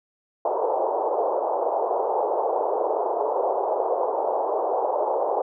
pink band-pass noise, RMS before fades -24 dBFS, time 0.45-5.42 s, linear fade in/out 5 ms, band 410 to 940 Hz, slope 48 dB/octave, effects none

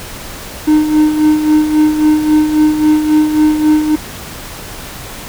triangle tone with tremolo, 306 Hz, D#4, 29 cents flat, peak -3 dBFS, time 0.67-3.96 s, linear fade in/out 10 ms, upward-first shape sine, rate 3.7 Hz, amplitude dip 60%, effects pink hiss -28 dBFS RMS until 5.28 s

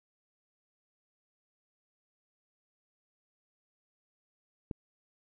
click, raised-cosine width 3 ms, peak -23 dBFS, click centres 4.712 s, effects none

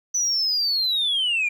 sine linear sweep, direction down, 6010 to 2349 Hz, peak -18 dBFS, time 0.14-1.49 s, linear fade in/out 10 ms, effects tanh soft clip ceiling -17 dBFS + 10-bit

